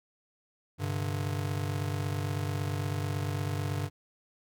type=chord; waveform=square; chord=G suspended fourth; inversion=none; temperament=just; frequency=98 / 130.67 / 147 Hz; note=G2 / C3 / D3; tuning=0 / -2 / +2 cents; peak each=-33 / -39 / -36 dBFS; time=0.78-3.9 s; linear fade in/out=50 ms; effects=none